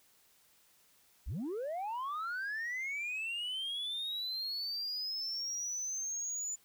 sine linear sweep, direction up, 35.69 to 7040 Hz, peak -33 dBFS, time 1.26-6.56 s, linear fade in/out 20 ms, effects tanh soft clip ceiling -34 dBFS + white hiss -67 dBFS RMS until 6.64 s

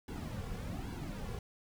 brown noise with flanger, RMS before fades -41 dBFS, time 0.08-1.39 s, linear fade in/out 2 ms, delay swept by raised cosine 1.6 to 3.3 ms, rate 1.2 Hz, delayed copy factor -0.75, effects none

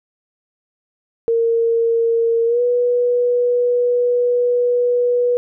sine tone with pitch glide, 460.8 to 487.6 Hz, A#4 to B4, -20 to -22 cents, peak -13 dBFS, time 1.28-5.37 s, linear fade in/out 0 ms, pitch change +98 cents, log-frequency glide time 2.46-2.61 s, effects none

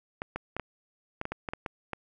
clicks, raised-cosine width 0.5 ms, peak -18 dBFS, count 11, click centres 0.219 / 0.36 / 0.566 / 0.597 / 1.214 / 1.254 / 1.32 / 1.488 / 1.535 / 1.662 / 1.933 s, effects none

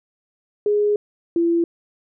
sine tone pair in turn, 415.3 / 338.2 Hz, G#4 / E4, 0 / +44 cents, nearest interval major third, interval 356 cents, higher first, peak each -15 dBFS, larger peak neither, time 0.66-0.96 / 1.36-1.64 s, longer first, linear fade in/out 2 ms, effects none

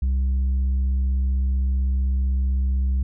triangle tone with tanh clipping, 65.41 Hz, C2, in tune, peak -19 dBFS, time 0.02-3.03 s, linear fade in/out 5 ms, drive 8 dB, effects none

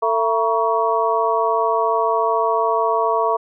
harmonic tone with a mistuned harmonic, 224.3 Hz, A3, 34 cents sharp, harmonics 2 / 3 / 4 / 5, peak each -21 / -21 / -21 / -21 dBFS, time 0.02-3.37 s, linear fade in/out 10 ms, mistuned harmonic 4, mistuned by +100 cents, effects none

